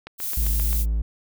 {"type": "click train", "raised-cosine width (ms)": 0.3, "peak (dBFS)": -20, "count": 6, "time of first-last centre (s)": [0.07, 0.73], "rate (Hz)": 7.58}
{"type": "noise", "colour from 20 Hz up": "violet", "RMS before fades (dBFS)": -28, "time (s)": [0.18, 0.86], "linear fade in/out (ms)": 50}
{"type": "tone", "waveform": "triangle", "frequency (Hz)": 55, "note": "A1", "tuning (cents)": 0, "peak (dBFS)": -18, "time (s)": [0.37, 1.02], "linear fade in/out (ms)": 5}
{"effects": []}